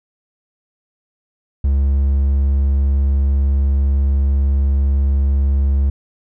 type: tone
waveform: triangle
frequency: 69 Hz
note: C#2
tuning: 7 cents flat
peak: -10 dBFS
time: 1.64-5.9 s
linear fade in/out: 5 ms
effects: none